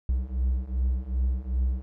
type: beating tone pair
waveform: triangle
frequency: 61.9 / 64.5 Hz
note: B1 / C2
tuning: +5 / -24 cents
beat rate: 2.6 Hz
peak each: -26 / -24 dBFS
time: 0.09-1.82 s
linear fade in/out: 0 ms
effects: none